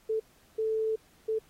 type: tone bursts at uneven times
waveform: sine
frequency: 440 Hz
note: A4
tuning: in tune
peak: -26 dBFS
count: 3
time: 0.09-0.2 / 0.58-0.96 / 1.28-1.39 s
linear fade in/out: 10 ms
effects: pink hiss -63 dBFS RMS until 1.49 s + AAC 48 kbps